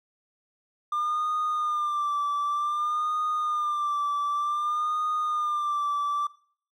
triangle tone with vibrato, 1196 Hz, D6, 31 cents sharp, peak -22 dBFS, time 0.92-6.27 s, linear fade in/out 5 ms, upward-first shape sine, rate 0.54 Hz, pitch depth 52 cents each way, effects noise-tail reverb RT60 0.5 s tail -21 dB re dry + tanh soft clip ceiling -19 dBFS

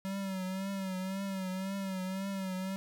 square tone with vibrato, 191 Hz, G3, 45 cents flat, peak -35 dBFS, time 0.05-2.76 s, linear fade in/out 0 ms, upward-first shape triangle, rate 1.9 Hz, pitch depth 63 cents each way, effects none

